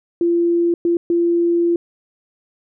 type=tone bursts at uneven times; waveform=sine; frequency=342.4 Hz; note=F4; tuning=34 cents flat; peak=-13 dBFS; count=3; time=0.21-0.74 / 0.85-0.97 / 1.1-1.76 s; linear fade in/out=2 ms; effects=none